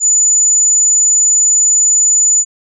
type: tone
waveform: sine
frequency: 6980 Hz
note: A8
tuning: 15 cents flat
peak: -7 dBFS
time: 0-2.45 s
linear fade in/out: 50 ms
effects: none